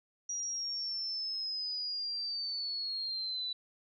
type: linear sweep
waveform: sine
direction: down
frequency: 5770 to 3951 Hz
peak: -34 dBFS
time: 0.29-3.53 s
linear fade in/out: 5 ms
effects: none